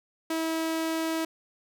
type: tone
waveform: sawtooth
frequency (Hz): 323.6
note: E4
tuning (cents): -32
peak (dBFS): -23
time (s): 0.3-1.25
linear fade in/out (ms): 5
effects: none